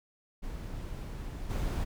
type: noise with level steps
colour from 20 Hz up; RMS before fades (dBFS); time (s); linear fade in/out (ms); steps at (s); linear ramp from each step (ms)
brown; -39 / -31; 0.42-1.85; 20; 1.49; 20
effects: none